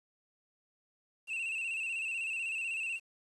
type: tone with vibrato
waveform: triangle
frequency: 2672 Hz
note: E7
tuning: 23 cents sharp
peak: -32 dBFS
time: 1.27-3 s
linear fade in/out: 50 ms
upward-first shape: square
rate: 16 Hz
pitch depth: 47 cents each way
effects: resampled to 24000 Hz + 10-bit